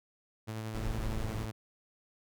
sawtooth tone with tremolo, 110 Hz, A2, in tune, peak -32 dBFS, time 0.47-1.52 s, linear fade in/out 20 ms, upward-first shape sine, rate 11 Hz, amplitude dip 25%
brown noise, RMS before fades -36 dBFS, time 0.74-1.46 s, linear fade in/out 10 ms
effects none

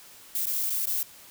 violet noise with dropouts, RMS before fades -28 dBFS, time 0.35-1.03 s, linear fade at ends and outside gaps 2 ms, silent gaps 0.458-0.468 / 0.698-0.703 / 0.857-0.87 s, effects white hiss -50 dBFS RMS until 1.3 s

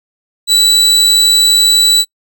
35% pulse tone, 3951 Hz, B7, in tune, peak -4 dBFS, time 0.47-2.05 s, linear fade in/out 50 ms, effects noise-tail reverb RT60 0.1 s tail -25 dB re dry

